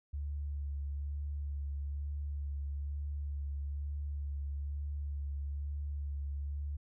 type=tone with vibrato; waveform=sine; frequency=71.6 Hz; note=D2; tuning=43 cents flat; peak=-35 dBFS; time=0.13-6.77 s; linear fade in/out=10 ms; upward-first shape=sine; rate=1.1 Hz; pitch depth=20 cents each way; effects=none